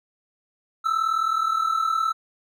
triangle tone pair together, 1289 / 1328.3 Hz, E6 / E6, -39 / +13 cents, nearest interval minor second, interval 52 cents, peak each -24 / -20 dBFS, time 0.84-2.13 s, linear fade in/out 20 ms, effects none

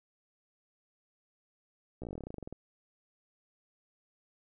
slowing click train, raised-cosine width 2 ms, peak -28 dBFS, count 18, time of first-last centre 2.02-2.526 s, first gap 15 ms, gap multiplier 1.08, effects none

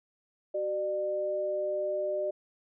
sine tone pair together, 377.8 / 599.7 Hz, F#4 / D5, +36 / +36 cents, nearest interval minor sixth, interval 800 cents, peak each -35 / -29 dBFS, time 0.54-2.31 s, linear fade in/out 10 ms, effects none

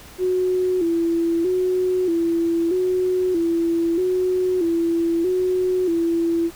sine tone with vibrato, 350.9 Hz, F4, 8 cents sharp, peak -17 dBFS, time 0.18-6.51 s, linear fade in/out 50 ms, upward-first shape square, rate 0.79 Hz, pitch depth 80 cents each way, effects pink hiss -43 dBFS RMS until 6.55 s

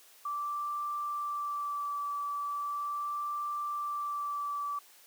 sine tone with vibrato, 1165 Hz, D6, 14 cents flat, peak -32 dBFS, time 0.25-4.79 s, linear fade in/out 5 ms, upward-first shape sine, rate 0.38 Hz, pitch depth 15 cents each way, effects white hiss -58 dBFS RMS until 5.06 s + high-pass 400 Hz 12 dB/octave

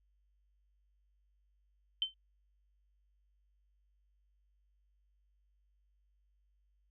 sine tone with exponential decay, 3089 Hz, G7, 26 cents flat, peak -26 dBFS, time 2.02-2.14 s, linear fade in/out 1 ms, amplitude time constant 25 ms, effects added 50 Hz sine -70 dBFS peak until 6.9 s

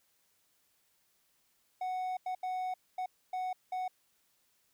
triangle tone bursts at uneven times, 740 Hz, F#5, in tune, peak -31 dBFS, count 6, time 1.81-2.17 / 2.26-2.35 / 2.43-2.74 / 2.98-3.06 / 3.33-3.53 / 3.72-3.88 s, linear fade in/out 5 ms, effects white hiss -73 dBFS RMS until 4.73 s

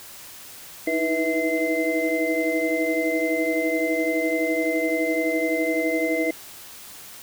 sine tone cluster, 312.6 / 324.4 / 489.3 / 651 / 2071 Hz, D#4 / E4 / B4 / E5 / C7, +8 / -28 / -16 / -22 / -18 cents, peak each -27 dBFS, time 0.87-6.31 s, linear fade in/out 5 ms, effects white hiss -42 dBFS RMS until 7.22 s

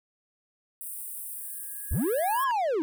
pink high-pass noise, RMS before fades -38 dBFS, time 0.81-2.44 s, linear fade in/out 0 ms, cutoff 8500 Hz, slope 96 dB/octave
sine tone with exponential growth, 1661.2 Hz, G#6, in tune, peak -31 dBFS, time 1.36-2.51 s, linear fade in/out 0 ms, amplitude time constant 250 ms
triangle linear two-way sweep, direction up then down, 41.08 to 1108.7 to 288.9 Hz, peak -22 dBFS, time 1.91-2.82 s, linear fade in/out 0 ms, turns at 2.44 s
effects none

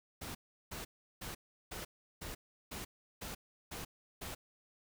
pink noise bursts, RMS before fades -44 dBFS, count 9, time 0.21-4.35 s, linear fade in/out 10 ms, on 140 ms, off 360 ms, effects none

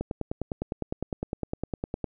click train, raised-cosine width 2 ms, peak -16 dBFS, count 21, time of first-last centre 0.01-2.043 s, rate 9.84 Hz, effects none

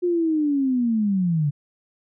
sine linear sweep, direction down, 360 to 140.1 Hz, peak -18 dBFS, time 0.02-1.51 s, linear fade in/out 20 ms, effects none

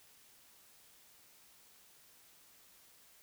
silence, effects white hiss -63 dBFS RMS until 3.22 s

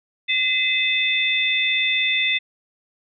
sine tone cluster, 2040 / 2581 / 3557 Hz, C7 / E7 / A7, -44 / -37 / +18 cents, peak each -22 dBFS, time 0.28-2.39 s, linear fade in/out 20 ms, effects none

